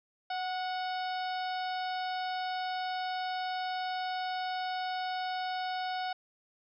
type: harmonic tone with a mistuned harmonic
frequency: 740 Hz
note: F#5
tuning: in tune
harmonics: 1 / 2 / 3 / 4 / 5 / 6 / 7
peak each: -33 / -41 / -47 / -47 / -46 / -49 / -49 dBFS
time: 0.3-6.13 s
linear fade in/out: 5 ms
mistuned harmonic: 2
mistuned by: -24 cents
effects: none